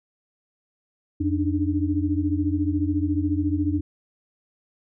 sine tone cluster, 87.7 / 290.1 / 304.2 Hz, F2 / D4 / D#4, +8 / -21 / -39 cents, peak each -25 dBFS, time 1.2-3.81 s, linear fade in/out 10 ms, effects none

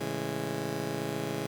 15% pulse chord, A major seventh, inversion none, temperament just, 110 / 137.5 / 165 / 206.2 Hz, A2 / C#3 / E3 / G#3, 0 / -14 / +2 / -12 cents, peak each -34 / -30 / -32 / -33 dBFS, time 0-1.47 s, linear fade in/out 10 ms, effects 9-bit

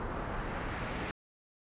pink noise with low-pass filter sweep, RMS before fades -37 dBFS, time 0-1.11 s, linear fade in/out 0 ms, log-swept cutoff 1200 to 2300 Hz, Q 1.2, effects resampled to 8000 Hz

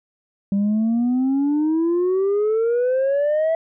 sine exponential sweep, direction up, 196 to 659.3 Hz, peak -14 dBFS, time 0.52-3.55 s, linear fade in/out 2 ms, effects tanh soft clip ceiling -15 dBFS

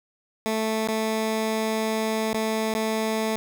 15% pulse tone with dropouts, 220 Hz, A3, in tune, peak -17 dBFS, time 0.46-3.36 s, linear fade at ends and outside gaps 0 ms, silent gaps 0.874-0.886 / 2.332-2.343 / 2.738-2.75 s, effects none

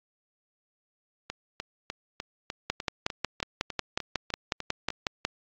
two click trains, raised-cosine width 0.2 ms, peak -9 / -17 dBFS, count 15 / 13, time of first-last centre 2.7-5.25 / 1.3-4.904 s, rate 5.49 / 3.33 Hz, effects low-pass 6000 Hz 12 dB/octave + AAC 64 kbps

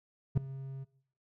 triangle tone with ADSR envelope, 134.8 Hz, C#3, 48 cents flat, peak -18 dBFS, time 0.35-0.85 s, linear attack 24 ms, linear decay 4 ms, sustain -19 dB, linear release 22 ms, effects noise-tail reverb RT60 0.6 s tail -20 dB re dry

